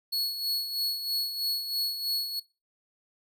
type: tone with tremolo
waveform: 45% pulse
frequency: 4366 Hz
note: C#8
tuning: 27 cents flat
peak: -25 dBFS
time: 0.12-2.4 s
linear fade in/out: 10 ms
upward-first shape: sine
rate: 3.1 Hz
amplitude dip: 60%
effects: noise-tail reverb RT60 0.3 s tail -21 dB re dry